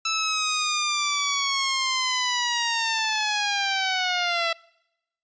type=linear sweep; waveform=10% pulse; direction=down; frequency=1318.5 to 663 Hz; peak=-14 dBFS; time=0.05-4.53 s; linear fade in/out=5 ms; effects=noise-tail reverb RT60 0.9 s tail -26 dB re dry + resampled to 16000 Hz